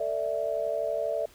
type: chord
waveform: sine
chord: A suspended fourth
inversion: none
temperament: equal with one note detuned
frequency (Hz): 448.5 / 587.3 / 659.3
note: A4 / D5 / E5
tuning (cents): +33 / 0 / 0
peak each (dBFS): -34 / -30 / -30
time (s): 0-1.26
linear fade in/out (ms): 5
effects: pink hiss -56 dBFS RMS until 1.34 s